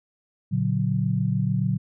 sine chord, Bb augmented, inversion none, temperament equal with one note detuned, 116.54 / 143.48 / 185 Hz, Bb2 / D3 / F#3, 0 / -40 / 0 cents, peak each -25 dBFS, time 0.51-1.78 s, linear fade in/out 20 ms, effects none

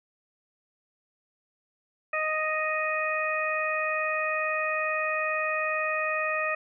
harmonic tone, 622.3 Hz, D#5, in tune, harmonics 1 / 2 / 3 / 4, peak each -31 / -31 / -31 / -31 dBFS, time 2.13-6.55 s, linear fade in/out 5 ms, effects none

